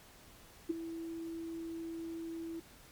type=tone with ADSR envelope; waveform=sine; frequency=330 Hz; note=E4; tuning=2 cents sharp; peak=-27 dBFS; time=0.69-2.6 s; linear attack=13 ms; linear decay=15 ms; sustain=-12 dB; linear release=6 ms; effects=pink hiss -58 dBFS RMS until 2.91 s + MP3 96 kbps